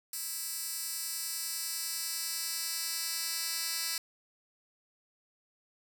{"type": "tone with high-pass filter sweep", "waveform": "10% pulse", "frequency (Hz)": 330, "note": "E4", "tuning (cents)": 2, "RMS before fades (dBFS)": -36, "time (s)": [0.13, 3.98], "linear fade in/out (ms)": 2, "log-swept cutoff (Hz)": [8000, 4300], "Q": 0.88, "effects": []}